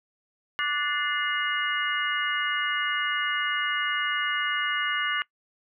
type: tone cluster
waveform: sine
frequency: 1170 / 1471 / 1759 / 2087 / 2880 Hz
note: D6 / F#6 / A6 / C7 / F#7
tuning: -7 / -11 / -1 / -5 / -47 cents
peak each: -31 dBFS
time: 0.59-5.22 s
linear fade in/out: 0 ms
effects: noise-tail reverb RT60 0.1 s tail -21 dB re dry